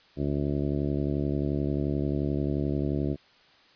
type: harmonic tone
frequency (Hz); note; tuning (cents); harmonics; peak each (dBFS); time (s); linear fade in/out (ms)
71.4; D2; -48; 1 / 2 / 3 / 4 / 5 / 6 / 7 / 8 / 9; -33 / -30 / -34 / -31 / -33 / -41 / -43 / -43 / -42; 0.16-3.17; 50
effects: white hiss -58 dBFS RMS until 3.75 s + resampled to 11025 Hz